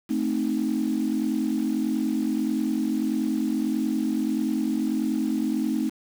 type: chord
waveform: sine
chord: A diminished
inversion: none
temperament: equal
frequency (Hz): 220 / 261.6 / 311.1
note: A3 / C4 / Eb4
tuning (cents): 0 / 0 / 0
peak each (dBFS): -26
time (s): 0.09-5.9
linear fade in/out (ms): 20
effects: tanh soft clip ceiling -15 dBFS + 7-bit